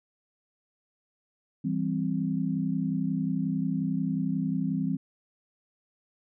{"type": "chord", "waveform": "sine", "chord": "C major", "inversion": "first", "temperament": "equal", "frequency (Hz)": [164.81, 196, 261.6], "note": ["E3", "G3", "C4"], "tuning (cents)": [0, 0, 0], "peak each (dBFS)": -30, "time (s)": [1.64, 4.97], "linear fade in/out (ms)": 10, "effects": []}